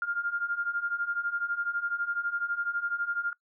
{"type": "beating tone pair", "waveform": "sine", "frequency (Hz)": [1396.9, 1408.9], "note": ["F6", "F6"], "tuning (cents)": [0, 15], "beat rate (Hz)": 12, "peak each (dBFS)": [-33, -30], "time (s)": [0.02, 3.33], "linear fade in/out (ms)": 2, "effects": ["noise-tail reverb RT60 0.1 s tail -22 dB re dry"]}